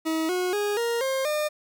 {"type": "tone with pitch steps", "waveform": "40% pulse", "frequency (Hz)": [320, 363.4, 412.6, 468.5, 532, 604.1], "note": ["D#4", "F#4", "G#4", "A#4", "C5", "D5"], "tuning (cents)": [49, -31, -11, 9, 29, 49], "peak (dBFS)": -23, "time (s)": [0.05, 1.49], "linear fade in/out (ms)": 20, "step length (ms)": 240, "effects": ["9-bit"]}